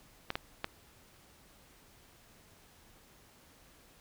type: clicks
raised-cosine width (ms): 0.3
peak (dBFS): -17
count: 3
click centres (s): 0.304 / 0.355 / 0.644
effects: pink hiss -61 dBFS RMS until 4 s